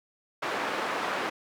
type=band-pass noise; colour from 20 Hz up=white; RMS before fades=-31 dBFS; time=0.42-1.3 s; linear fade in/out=10 ms; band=300 to 1500 Hz; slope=12 dB/octave; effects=none